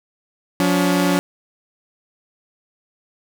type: tone pair together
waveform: sawtooth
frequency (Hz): 179.1 / 284.3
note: F3 / C#4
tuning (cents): +44 / +44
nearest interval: minor sixth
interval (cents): 800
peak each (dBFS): -14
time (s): 0.6-1.19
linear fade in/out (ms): 0
effects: none